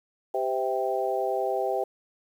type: harmonic tone with a mistuned harmonic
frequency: 130.81 Hz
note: C3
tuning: in tune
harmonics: 3 / 4 / 5 / 6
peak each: -30 / -30 / -30 / -30 dBFS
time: 0.34-1.84 s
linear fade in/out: 5 ms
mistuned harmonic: 4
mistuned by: -32 cents
effects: 9-bit